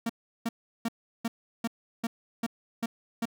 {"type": "tone bursts", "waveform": "45% pulse", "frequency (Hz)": 230, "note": "A#3", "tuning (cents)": -23, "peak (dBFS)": -27, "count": 9, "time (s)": [0.06, 3.255], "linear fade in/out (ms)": 5, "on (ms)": 35, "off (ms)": 360, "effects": []}